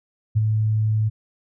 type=tone with ADSR envelope; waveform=sine; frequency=108.5 Hz; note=A2; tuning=24 cents flat; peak=-13 dBFS; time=0.35-1.1 s; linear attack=21 ms; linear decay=25 ms; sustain=-4 dB; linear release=23 ms; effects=none